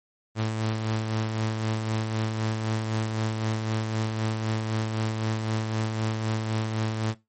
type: tone with tremolo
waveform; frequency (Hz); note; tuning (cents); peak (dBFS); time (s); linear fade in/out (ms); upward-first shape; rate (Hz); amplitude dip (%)
sawtooth; 110; A2; 0; -20; 0.35-7.15; 50; sine; 3.9; 40
effects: noise-tail reverb RT60 0.2 s tail -18 dB re dry + MP3 32 kbps